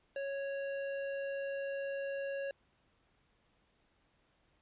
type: tone with hard clipping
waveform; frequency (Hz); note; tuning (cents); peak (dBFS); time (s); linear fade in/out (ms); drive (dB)
sine; 553; C#5; -4; -38; 0.16-2.51; 2; 18
effects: pink hiss -73 dBFS RMS until 4.61 s + resampled to 8000 Hz